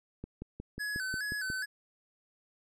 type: click train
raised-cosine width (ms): 3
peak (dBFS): -27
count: 8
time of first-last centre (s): 0.24-1.501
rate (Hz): 5.55
type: tone with vibrato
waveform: square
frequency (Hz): 1601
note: G6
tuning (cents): +36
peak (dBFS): -34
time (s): 0.79-1.66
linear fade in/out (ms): 20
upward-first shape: square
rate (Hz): 2.4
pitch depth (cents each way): 88
effects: low-pass 12000 Hz 12 dB/octave